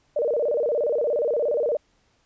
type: tone with vibrato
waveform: sine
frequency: 529 Hz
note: C5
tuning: 19 cents sharp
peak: -20 dBFS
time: 0.16-1.77 s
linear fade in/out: 5 ms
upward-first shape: square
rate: 17 Hz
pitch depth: 200 cents each way
effects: pink hiss -65 dBFS RMS until 2.25 s + resampled to 16000 Hz